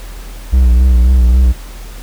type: tone with vibrato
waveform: triangle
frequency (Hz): 61.9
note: B1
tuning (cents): +5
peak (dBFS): -3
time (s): 0.52-1.53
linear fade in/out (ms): 20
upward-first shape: sine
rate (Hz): 3.7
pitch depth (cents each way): 64
effects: added 41 Hz sine -26 dBFS peak until 2.02 s + pink hiss -36 dBFS RMS until 2.02 s